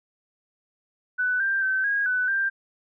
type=tone with pitch steps; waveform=sine; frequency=1495 / 1582 / 1539 / 1638 / 1498 / 1583 Hz; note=F#6 / G6 / G6 / G#6 / F#6 / G6; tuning=+17 / +15 / -32 / -24 / +21 / +17 cents; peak=-21 dBFS; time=1.18-2.5 s; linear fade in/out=20 ms; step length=220 ms; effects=none